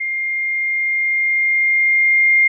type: tone with level ramp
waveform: sine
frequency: 2116 Hz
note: C7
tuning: 19 cents sharp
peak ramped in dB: -19 to -9 dBFS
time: 0-2.48 s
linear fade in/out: 10 ms
effects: none